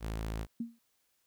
sawtooth tone, 54.6 Hz, A1, 13 cents flat, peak -31 dBFS, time 0-0.47 s, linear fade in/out 50 ms
sine tone with exponential decay, 232.6 Hz, A#3, 4 cents flat, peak -30 dBFS, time 0.6-0.79 s, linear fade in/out 5 ms, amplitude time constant 40 ms
effects white hiss -75 dBFS RMS until 1.26 s

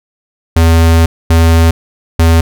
square tone bursts at uneven times, 82.41 Hz, E2, in tune, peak -5 dBFS, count 3, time 0.56-1.06 / 1.3-1.71 / 2.19-2.41 s, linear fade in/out 5 ms, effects none

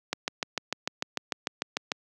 click train, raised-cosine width 0.2 ms, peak -10 dBFS, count 13, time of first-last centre 0.13-1.918 s, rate 6.71 Hz, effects high-pass 200 Hz 12 dB/octave

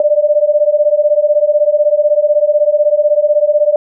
sine beating tone pair, 587.3 / 603.3 Hz, D5 / D5, 0 / +46 cents, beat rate 16 Hz, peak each -11 dBFS, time 0-3.76 s, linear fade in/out 2 ms, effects none

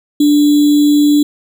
sine tone with sample-and-hold, 293.7 Hz, D4, in tune, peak -6 dBFS, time 0.2-1.23 s, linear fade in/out 5 ms, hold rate 3675 Hz, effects none

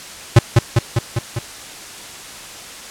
square tone with echo, 116.54 Hz, A#2, in tune, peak -4 dBFS, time 0.36-0.39 s, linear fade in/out 5 ms, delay 200 ms, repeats 5, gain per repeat -3 dB, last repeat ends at 1.39 s, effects white hiss -34 dBFS RMS until 2.9 s + low-pass 9000 Hz 12 dB/octave

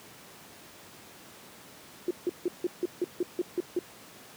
sine tone bursts, 354.9 Hz, F4, 28 cents sharp, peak -24 dBFS, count 10, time 2.08-3.79 s, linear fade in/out 2 ms, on 27 ms, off 160 ms, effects pink hiss -50 dBFS RMS until 4.36 s + high-pass 150 Hz 12 dB/octave

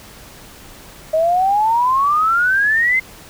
sine exponential sweep, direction up, 622.3 to 2100 Hz, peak -12 dBFS, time 1.13-3 s, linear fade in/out 10 ms, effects pink hiss -40 dBFS RMS until 3.29 s

